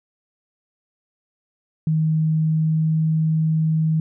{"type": "tone with pitch glide", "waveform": "sine", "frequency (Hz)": [157.6, 158.51], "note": ["D#3", "D#3"], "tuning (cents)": [23, 32], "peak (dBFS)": -16, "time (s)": [1.87, 4], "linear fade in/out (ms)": 2, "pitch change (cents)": 9, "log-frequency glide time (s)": [2.35, 2.98], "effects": []}